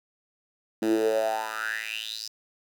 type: tone with high-pass filter sweep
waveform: 10% pulse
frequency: 110 Hz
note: A2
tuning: in tune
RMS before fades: -28 dBFS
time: 0.82-2.28 s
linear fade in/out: 5 ms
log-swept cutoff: 270 to 5300 Hz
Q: 7.2
effects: none